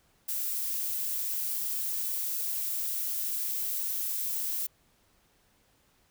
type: noise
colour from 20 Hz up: violet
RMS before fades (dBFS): -32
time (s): 0.28-4.67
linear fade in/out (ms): 10
effects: pink hiss -67 dBFS RMS until 6.1 s